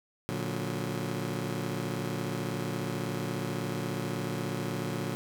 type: chord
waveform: 20% pulse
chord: Bb augmented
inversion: none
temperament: just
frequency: 116.54 / 145.68 / 182.1 Hz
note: Bb2 / D3 / F#3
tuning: 0 / -14 / -27 cents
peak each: -31 dBFS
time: 0.29-5.15 s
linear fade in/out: 0 ms
effects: none